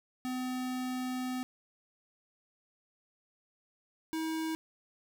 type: tone pair in turn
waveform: square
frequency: 254.1 / 320.1 Hz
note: B3 / D#4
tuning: +49 / +49 cents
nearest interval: major third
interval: 400 cents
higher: second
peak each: -34 / -33 dBFS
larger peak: second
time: 0.25-1.43 / 4.13-4.55 s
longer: first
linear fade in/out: 0 ms
effects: none